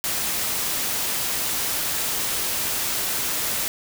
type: noise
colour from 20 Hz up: white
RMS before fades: -25 dBFS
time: 0.04-3.68 s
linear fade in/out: 0 ms
effects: none